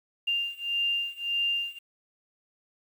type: beating tone pair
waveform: sine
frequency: 2794 / 2795.7 Hz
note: F7 / F7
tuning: 0 / +1 cents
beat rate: 1.7 Hz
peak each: -29 / -30 dBFS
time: 0.27-1.79 s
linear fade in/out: 10 ms
effects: 9-bit